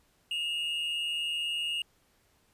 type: tone pair together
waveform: triangle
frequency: 2698 / 2858 Hz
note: E7 / F7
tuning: +40 / +39 cents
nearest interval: minor second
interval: 99 cents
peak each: -36 / -29 dBFS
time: 0.31-1.82 s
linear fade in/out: 2 ms
effects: pink hiss -68 dBFS RMS until 2.53 s + resampled to 32000 Hz